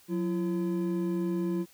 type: tone pair together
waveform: triangle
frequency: 181.46 / 339 Hz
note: F#3 / E4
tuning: -33 / +49 cents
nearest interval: major seventh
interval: 1082 cents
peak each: -28 dBFS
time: 0.08-1.66 s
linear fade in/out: 50 ms
effects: white hiss -59 dBFS RMS until 1.73 s